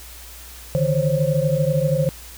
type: tone cluster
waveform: sine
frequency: 145.6 / 158.3 / 525 / 553 Hz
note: D3 / D#3 / C5 / C#5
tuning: -15 / +30 / +6 / -4 cents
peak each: -21 / -22 / -21 / -26 dBFS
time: 0.75-2.09 s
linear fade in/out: 0 ms
effects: added 60 Hz sine -41 dBFS peak until 2.37 s + white hiss -41 dBFS RMS until 2.37 s